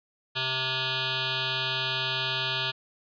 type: tone with frequency modulation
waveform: sine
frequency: 130.81 Hz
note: C3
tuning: in tune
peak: -26 dBFS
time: 0.35-2.72 s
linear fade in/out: 20 ms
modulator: 521 Hz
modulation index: 7.6
effects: resampled to 11025 Hz + 11-bit